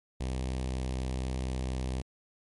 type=tone with notch filter; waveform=sawtooth; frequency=64.2 Hz; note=C2; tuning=32 cents flat; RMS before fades=-33 dBFS; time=0.2-2.02 s; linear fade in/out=10 ms; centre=1400 Hz; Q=1.3; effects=MP3 48 kbps